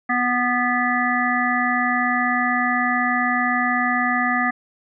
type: harmonic tone with a mistuned harmonic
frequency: 246.9 Hz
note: B3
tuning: in tune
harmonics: 1 / 3 / 5 / 7 / 8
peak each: -24 / -24 / -24 / -24 / -24 dBFS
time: 0.09-4.51 s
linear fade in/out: 10 ms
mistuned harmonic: 5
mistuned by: -18 cents
effects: none